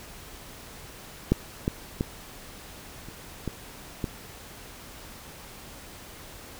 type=clicks; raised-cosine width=3 ms; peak=-6 / -11 / -12 / -28 / -16 / -15 dBFS; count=6; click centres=1.32 / 1.679 / 2.009 / 3.086 / 3.477 / 4.042 s; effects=pink hiss -45 dBFS RMS until 6.59 s